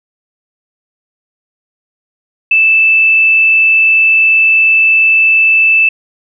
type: tone with frequency modulation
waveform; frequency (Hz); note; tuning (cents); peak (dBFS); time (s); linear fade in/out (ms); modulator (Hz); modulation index
sine; 2637; E7; 0; -5; 2.51-5.89; 5; 48.6; 0.25
effects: none